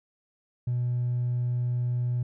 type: tone with hard clipping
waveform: sine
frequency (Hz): 122.5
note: B2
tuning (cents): -14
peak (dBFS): -25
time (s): 0.67-2.23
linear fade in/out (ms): 5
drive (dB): 1
effects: none